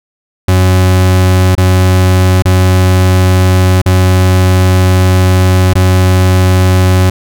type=tone with dropouts; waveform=40% pulse; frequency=92.5 Hz; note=F#2; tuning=in tune; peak=-4 dBFS; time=0.48-7.1 s; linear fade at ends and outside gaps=5 ms; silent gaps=1.552-1.577 / 2.423-2.453 / 3.817-3.859 / 5.735-5.753 s; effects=none